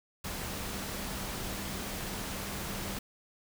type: tone in noise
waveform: sine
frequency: 196 Hz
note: G3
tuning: in tune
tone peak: -45 dBFS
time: 0.24-2.99 s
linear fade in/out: 5 ms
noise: pink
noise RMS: -38 dBFS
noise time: 0.24-2.99 s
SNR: -10 dB
effects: none